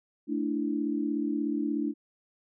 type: chord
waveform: sine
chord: A suspended fourth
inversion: none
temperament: just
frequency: 220 / 293.3 / 330 Hz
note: A3 / D4 / E4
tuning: 0 / -2 / +2 cents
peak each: -33 / -29 / -33 dBFS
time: 0.27-1.94 s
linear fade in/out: 50 ms
effects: none